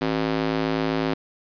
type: tone with high-pass filter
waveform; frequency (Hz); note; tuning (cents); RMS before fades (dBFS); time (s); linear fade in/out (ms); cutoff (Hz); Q
square; 53.9; A1; -35; -24; 0.01-1.14; 5; 260; 1.4
effects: resampled to 11025 Hz + 8-bit